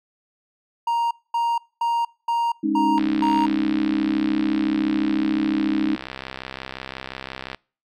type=tone bursts; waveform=triangle; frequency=935 Hz; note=A#5; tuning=5 cents sharp; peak=-17 dBFS; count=6; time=0.87-3.46 s; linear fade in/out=5 ms; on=240 ms; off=230 ms
type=chord; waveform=sine; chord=Ab suspended fourth; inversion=none; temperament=equal with one note detuned; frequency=209.7 / 277.2 / 311.1 Hz; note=Ab3 / Db4 / Eb4; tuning=+17 / 0 / 0 cents; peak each=-26 / -24 / -21 dBFS; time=2.63-5.96 s; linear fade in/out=10 ms
type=click train; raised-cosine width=0.3 ms; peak=-15 dBFS; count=301; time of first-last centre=2.98-7.546 s; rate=65.7 Hz
effects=noise-tail reverb RT60 0.4 s tail -26 dB re dry